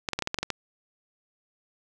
clicks, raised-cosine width 0.2 ms, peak -10 dBFS, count 9, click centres 0.088 / 0.133 / 0.19 / 0.223 / 0.274 / 0.344 / 0.387 / 0.43 / 0.503 s, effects none

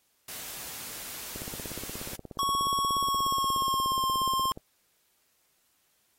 white noise, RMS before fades -40 dBFS, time 0.28-2.16 s, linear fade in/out 5 ms
click train, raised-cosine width 2 ms, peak -27 dBFS, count 55, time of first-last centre 1.36-4.574 s, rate 16.8 Hz
square tone with pitch glide, 1108.7 to 1059.2 Hz, C#6 to C6, 0 to +21 cents, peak -26 dBFS, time 2.39-4.52 s, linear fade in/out 0 ms, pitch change -79 cents, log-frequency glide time 2.99-4.05 s
effects white hiss -70 dBFS RMS until 6.18 s + AAC 48 kbps

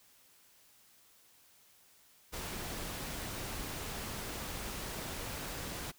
pink noise, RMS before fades -41 dBFS, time 2.32-5.92 s, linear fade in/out 20 ms, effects white hiss -64 dBFS RMS until 5.98 s

